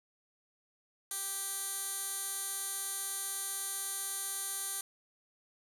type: tone with band-pass filter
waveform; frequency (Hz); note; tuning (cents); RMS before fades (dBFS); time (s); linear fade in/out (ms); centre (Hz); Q
15% pulse; 392; G4; 0; -38; 1.11-4.81; 2; 10000; 2.7
effects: none